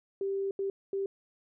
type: tone bursts at uneven times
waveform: sine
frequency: 392 Hz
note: G4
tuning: in tune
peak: -29 dBFS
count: 3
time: 0.21-0.51 / 0.59-0.7 / 0.93-1.06 s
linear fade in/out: 2 ms
effects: none